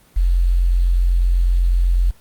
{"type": "tone with quantisation", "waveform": "sine", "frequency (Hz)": 44, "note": "F1", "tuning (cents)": 14, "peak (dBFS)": -12, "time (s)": [0.16, 2.11], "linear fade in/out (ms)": 10, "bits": 7, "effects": ["pink hiss -52 dBFS RMS until 2.2 s", "Opus 24 kbps"]}